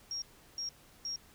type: tone bursts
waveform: sine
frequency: 5588 Hz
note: F8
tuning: in tune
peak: -35 dBFS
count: 3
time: 0.11-1.16 s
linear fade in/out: 2 ms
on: 110 ms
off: 360 ms
effects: pink hiss -60 dBFS RMS until 1.34 s